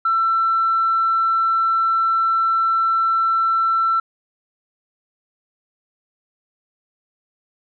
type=tone; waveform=sine; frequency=1340 Hz; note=E6; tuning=28 cents sharp; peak=-14 dBFS; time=0.05-4 s; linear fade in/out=5 ms; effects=tanh soft clip ceiling -10 dBFS